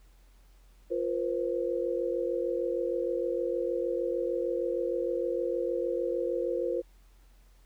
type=chord; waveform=sine; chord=F suspended fourth; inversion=none; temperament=equal with one note detuned; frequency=349.2 / 476.8 / 523.3 Hz; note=F4 / Bb4 / C5; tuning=0 / +39 / 0 cents; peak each=-32 dBFS; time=0.9-6.82 s; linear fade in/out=20 ms; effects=added 44 Hz sine -55 dBFS peak until 7.65 s + pink hiss -67 dBFS RMS until 7.65 s